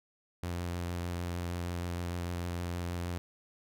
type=tone with vibrato; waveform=sawtooth; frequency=87.31 Hz; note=F2; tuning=in tune; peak=-30 dBFS; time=0.43-3.18 s; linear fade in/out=0 ms; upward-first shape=sine; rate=6.5 Hz; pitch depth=16 cents each way; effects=none